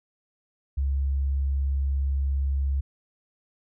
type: tone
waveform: sine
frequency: 68.6 Hz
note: C#2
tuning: 17 cents flat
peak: -22 dBFS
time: 0.77-2.81 s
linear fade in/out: 10 ms
effects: none